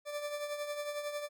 40% pulse tone with tremolo, 587.3 Hz, D5, in tune, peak -33 dBFS, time 0.05-1.29 s, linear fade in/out 50 ms, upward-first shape triangle, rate 11 Hz, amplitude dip 60%, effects none

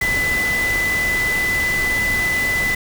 sine tone in noise, 2002 Hz, B6, 23 cents sharp, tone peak -17 dBFS, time 0.01-2.75 s, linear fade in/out 5 ms, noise pink, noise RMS -26 dBFS, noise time 0.01-2.75 s, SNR +6 dB, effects none

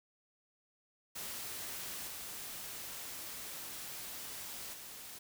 white noise with level steps, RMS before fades -43 / -45 / -49 dBFS, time 1.15-5.19 s, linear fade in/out 10 ms, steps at 2.07 / 4.73 s, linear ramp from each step 10 ms, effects none

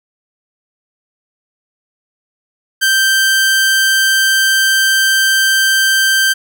sawtooth tone, 1565 Hz, G6, 3 cents flat, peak -6 dBFS, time 2.81-6.34 s, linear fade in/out 20 ms, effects none

